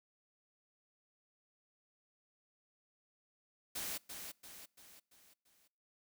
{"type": "noise with echo", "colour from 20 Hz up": "white", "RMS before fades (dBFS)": -41, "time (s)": [3.75, 3.98], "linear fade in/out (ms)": 10, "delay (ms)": 340, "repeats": 5, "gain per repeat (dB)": -6, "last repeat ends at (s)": 5.68, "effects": ["noise-tail reverb RT60 0.7 s tail -26 dB re dry"]}